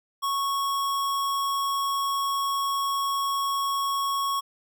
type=tone; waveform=square; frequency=1105 Hz; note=C#6; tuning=6 cents flat; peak=-25 dBFS; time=0.22-4.41 s; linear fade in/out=20 ms; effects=none